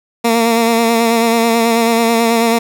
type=tone with vibrato; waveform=15% pulse; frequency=230.2 Hz; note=A#3; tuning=22 cents flat; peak=-4 dBFS; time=0.24-2.59 s; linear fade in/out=10 ms; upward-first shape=sine; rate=9.2 Hz; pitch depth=31 cents each way; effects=none